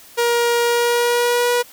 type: tone with pitch glide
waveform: sawtooth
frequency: 473.7 to 484.8 Hz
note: A#4 to B4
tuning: +28 to -32 cents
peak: -11 dBFS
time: 0.17-1.63 s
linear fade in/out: 20 ms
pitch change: +40 cents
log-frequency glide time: 0.63-1.51 s
effects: white hiss -44 dBFS RMS until 1.72 s